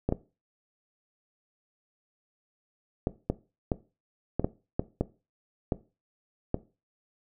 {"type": "clicks", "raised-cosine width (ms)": 2, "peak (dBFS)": -12, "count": 11, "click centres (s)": [0.09, 0.124, 3.071, 3.3, 3.718, 4.396, 4.445, 4.795, 5.01, 5.722, 6.544], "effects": ["noise-tail reverb RT60 0.3 s tail -17 dB re dry"]}